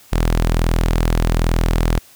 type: tone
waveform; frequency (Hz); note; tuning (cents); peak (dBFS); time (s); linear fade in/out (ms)
sawtooth; 41.2; E1; 0; -10; 0.12-1.99; 10
effects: white hiss -47 dBFS RMS until 2.15 s